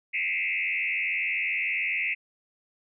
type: tone with frequency modulation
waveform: sine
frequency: 2350 Hz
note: D7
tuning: 1 cent sharp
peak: -25 dBFS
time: 0.13-2.15 s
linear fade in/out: 20 ms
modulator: 87.2 Hz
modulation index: 3.7
effects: none